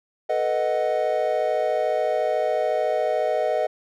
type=chord; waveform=triangle; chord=B dominant seventh; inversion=third; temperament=equal; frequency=440 / 493.9 / 622.3 / 740 Hz; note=A4 / B4 / D#5 / F#5; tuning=0 / 0 / 0 / 0 cents; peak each=-27 / -25 / -21 / -25 dBFS; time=0.29-3.67 s; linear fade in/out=10 ms; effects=none